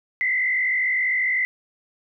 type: tone with frequency modulation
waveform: sine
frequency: 2033 Hz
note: B6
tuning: 50 cents sharp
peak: -19 dBFS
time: 0.21-1.45 s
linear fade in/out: 0 ms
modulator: 47.5 Hz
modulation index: 1.5
effects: none